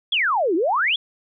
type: exponential two-way sweep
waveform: sine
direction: down then up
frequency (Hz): 3504 to 310 to 3504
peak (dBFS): -17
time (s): 0.12-0.96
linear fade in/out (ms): 5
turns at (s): 0.55
effects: none